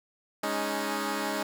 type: chord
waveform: 10% pulse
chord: Ab suspended fourth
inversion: none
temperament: equal with one note detuned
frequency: 207.7 / 278.9 / 311.1 Hz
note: Ab3 / Db4 / Eb4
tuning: 0 / +11 / 0 cents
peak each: -25 dBFS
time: 0.43-1.43 s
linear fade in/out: 5 ms
effects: none